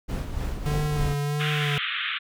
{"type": "noise with tremolo", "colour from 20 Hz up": "brown", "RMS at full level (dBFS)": -27, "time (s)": [0.08, 1.15], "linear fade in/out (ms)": 20, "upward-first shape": "sine", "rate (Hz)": 3.4, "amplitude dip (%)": 50}
{"type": "tone with vibrato", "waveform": "square", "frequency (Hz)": 146.83, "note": "D3", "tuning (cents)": 0, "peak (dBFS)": -25, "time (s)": [0.66, 1.78], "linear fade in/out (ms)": 0, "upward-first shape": "sine", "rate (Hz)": 1.5, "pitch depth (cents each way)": 36}
{"type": "band-pass noise", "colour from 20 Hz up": "white", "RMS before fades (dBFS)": -29, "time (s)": [1.39, 2.19], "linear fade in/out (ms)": 20, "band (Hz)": [1200, 3600], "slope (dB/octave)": 96}
{"effects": []}